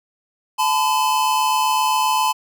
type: tone pair together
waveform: square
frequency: 866.3 / 1014 Hz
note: A5 / B5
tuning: -27 / +45 cents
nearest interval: minor third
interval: 272 cents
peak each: -20 / -19 dBFS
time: 0.58-2.33 s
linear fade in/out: 20 ms
effects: none